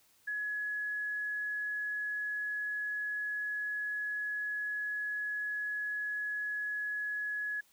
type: tone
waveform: sine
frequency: 1688 Hz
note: G#6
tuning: 28 cents sharp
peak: -33 dBFS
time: 0.27-7.61 s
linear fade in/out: 10 ms
effects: white hiss -67 dBFS RMS until 7.72 s